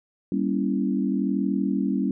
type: chord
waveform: sine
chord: G diminished seventh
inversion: none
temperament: equal with one note detuned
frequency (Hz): 196 / 236.2 / 277.2 / 329.6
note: G3 / Bb3 / Db4 / Fb4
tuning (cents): 0 / +23 / 0 / 0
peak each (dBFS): -25 / -28 / -26 / -31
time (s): 0.32-2.11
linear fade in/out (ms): 2
effects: none